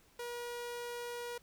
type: tone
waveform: sawtooth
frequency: 479.9 Hz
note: B4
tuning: 50 cents flat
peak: -36 dBFS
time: 0.19-1.38 s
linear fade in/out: 5 ms
effects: pink hiss -66 dBFS RMS until 1.42 s